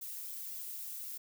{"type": "noise with flanger", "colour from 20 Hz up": "violet", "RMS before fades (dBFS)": -43, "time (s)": [0.01, 1.18], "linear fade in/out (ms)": 10, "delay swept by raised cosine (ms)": [1.4, 3.8], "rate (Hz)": 1.9, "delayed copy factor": 0.6, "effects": []}